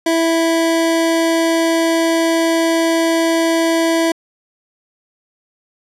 25% pulse tone, 329.6 Hz, E4, in tune, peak -9 dBFS, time 0.06-4.12 s, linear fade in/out 5 ms, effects low-pass 12000 Hz 12 dB/octave

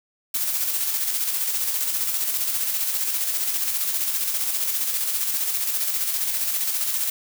blue noise with tremolo, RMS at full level -23 dBFS, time 0.34-7.1 s, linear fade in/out 5 ms, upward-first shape square, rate 15 Hz, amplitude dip 35%, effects none

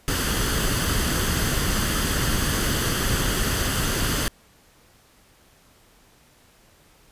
pink noise with comb filter, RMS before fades -23 dBFS, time 0.08-4.28 s, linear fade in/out 0 ms, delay 0.64 ms, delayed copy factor +0.5, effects pink hiss -56 dBFS RMS until 7.11 s + resampled to 32000 Hz

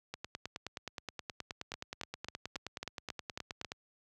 two click trains, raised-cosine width 0.2 ms, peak -21 / -22 dBFS, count 8 / 35, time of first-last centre 1.74-3.647 / 0.14-3.719 s, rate 3.67 / 9.5 Hz, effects high-pass 60 Hz 12 dB/octave

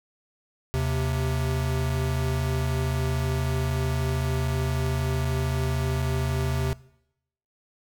square tone pair together, 77.71 / 130.81 Hz, D#2 / C3, -2 / 0 cents, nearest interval major sixth, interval 902 cents, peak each -28 / -26 dBFS, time 0.74-6.73 s, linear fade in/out 0 ms, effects noise-tail reverb RT60 0.8 s tail -21 dB re dry

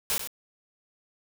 white noise with echo, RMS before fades -27 dBFS, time 0.1-0.18 s, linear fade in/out 0 ms, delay 94 ms, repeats 1, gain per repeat -9 dB, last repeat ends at 0.274 s, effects none

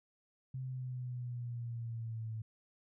sine exponential sweep, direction down, 131 to 110 Hz, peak -38 dBFS, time 0.54-2.42 s, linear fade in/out 5 ms, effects none

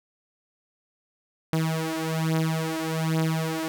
sawtooth beating tone pair, 159.9 / 161.1 Hz, D#3 / E3, +48 / -39 cents, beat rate 1.2 Hz, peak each -23 dBFS, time 1.53-3.68 s, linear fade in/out 0 ms, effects none

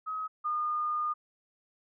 sine tone pair in turn, 1270 / 1219.1 Hz, D#6 / D#6, +35 / -36 cents, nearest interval minor second, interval 71 cents, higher first, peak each -32 / -28 dBFS, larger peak second, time 0.06-0.28 / 0.44-1.14 s, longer second, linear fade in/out 20 ms, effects none

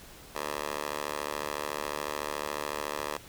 10% pulse tone with high-pass filter, 73.9 Hz, D2, 11 cents sharp, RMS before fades -35 dBFS, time 0.35-3.17 s, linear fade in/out 5 ms, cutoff 660 Hz, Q 1.6, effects pink hiss -50 dBFS RMS until 3.28 s

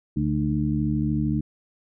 harmonic tone with a mistuned harmonic, 73.1 Hz, D2, 7 cents flat, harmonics 1 / 2 / 3 / 4, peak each -30 / -25 / -26 / -27 dBFS, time 0.16-1.41 s, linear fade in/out 10 ms, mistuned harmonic 4, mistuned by +61 cents, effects none

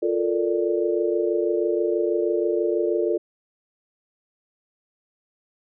sine chord, Bb major seventh, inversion second, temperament equal, 349.2 / 440 / 466.2 / 587.3 Hz, F4 / A4 / Bb4 / D5, 0 / 0 / 0 / 0 cents, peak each -23 / -24 / -29 / -28 dBFS, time 0.02-3.18 s, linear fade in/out 10 ms, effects none

